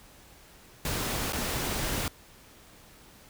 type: noise with dropouts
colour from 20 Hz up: pink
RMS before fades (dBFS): -31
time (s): 0.85-2.08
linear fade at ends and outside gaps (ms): 2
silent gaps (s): 1.324-1.331
effects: pink hiss -54 dBFS RMS until 3.29 s